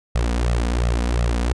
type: tone with flanger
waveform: sawtooth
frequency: 59 Hz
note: A#1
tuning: 22 cents sharp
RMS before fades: -20 dBFS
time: 0.15-1.53 s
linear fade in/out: 5 ms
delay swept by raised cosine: 1.5 to 4.2 ms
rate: 2.8 Hz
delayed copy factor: +0.9
effects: resampled to 22050 Hz